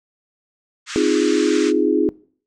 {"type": "band-pass noise", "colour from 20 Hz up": "pink", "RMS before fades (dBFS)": -30, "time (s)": [0.86, 1.73], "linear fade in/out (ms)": 50, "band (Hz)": [1200, 7800], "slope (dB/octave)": 48}
{"type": "chord", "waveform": "sine", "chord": "F minor seventh", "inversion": "second", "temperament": "equal", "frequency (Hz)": [261.6, 311.1, 349.2, 415.3], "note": ["C4", "Eb4", "F4", "Ab4"], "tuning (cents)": [0, 0, 0, 0], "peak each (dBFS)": [-22, -19, -20, -19], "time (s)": [0.96, 2.09], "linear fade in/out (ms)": 0}
{"effects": ["noise-tail reverb RT60 0.5 s tail -22 dB re dry"]}